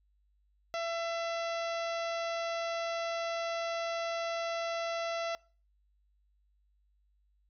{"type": "harmonic tone", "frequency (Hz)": 671, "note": "E5", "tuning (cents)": 31, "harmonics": [1, 2, 3, 4, 5, 6, 7, 8, 9], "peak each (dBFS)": [-34, -40, -44, -46, -48, -50, -51, -52, -53], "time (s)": [0.74, 5.35], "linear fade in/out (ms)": 0, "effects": ["noise-tail reverb RT60 0.4 s tail -24 dB re dry", "added 50 Hz sine -68 dBFS peak until 7.49 s"]}